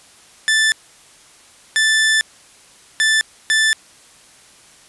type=tone bursts at uneven times; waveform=sawtooth; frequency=1760 Hz; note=A6; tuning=in tune; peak=-9 dBFS; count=4; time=0.48-0.72 / 1.76-2.21 / 3-3.21 / 3.5-3.73 s; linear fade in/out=0 ms; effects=white hiss -47 dBFS RMS until 4.88 s + resampled to 24000 Hz